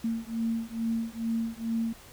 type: beating tone pair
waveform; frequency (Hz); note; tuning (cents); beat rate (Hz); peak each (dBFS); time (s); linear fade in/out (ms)
sine; 226.6 / 228.9; A#3 / A#3; -49 / -31; 2.3; -31; 0.04-1.93; 5
effects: added 50 Hz sine -60 dBFS peak until 2.12 s + pink hiss -51 dBFS RMS until 2.12 s